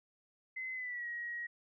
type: tone with pitch glide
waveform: sine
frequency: 2046 to 1898 Hz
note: C7 to A#6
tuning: -39 to +31 cents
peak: -38 dBFS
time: 0.56-1.47 s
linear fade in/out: 10 ms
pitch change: -130 cents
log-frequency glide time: 0.74-1.07 s
effects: none